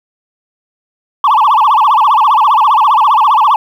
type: tone with vibrato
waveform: sine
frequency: 997 Hz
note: B5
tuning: 16 cents sharp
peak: -3 dBFS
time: 1.24-3.56 s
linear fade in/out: 2 ms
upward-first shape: sine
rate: 15 Hz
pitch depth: 290 cents each way
effects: tanh soft clip ceiling -4 dBFS + 7-bit